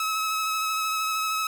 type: tone with vibrato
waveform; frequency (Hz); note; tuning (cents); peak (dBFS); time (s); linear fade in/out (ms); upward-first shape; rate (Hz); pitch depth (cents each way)
sawtooth; 1288; E6; -41; -21; 0-1.47; 2; sine; 13; 16
effects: none